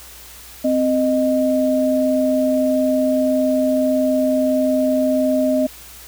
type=tone pair together; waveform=sine; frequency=260 / 618.4 Hz; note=C4 / D#5; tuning=-11 / -11 cents; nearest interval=octave + minor third; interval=1500 cents; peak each=-17 dBFS; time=0.64-5.67 s; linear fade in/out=10 ms; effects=added 60 Hz sine -46 dBFS peak until 6.07 s + white hiss -40 dBFS RMS until 6.07 s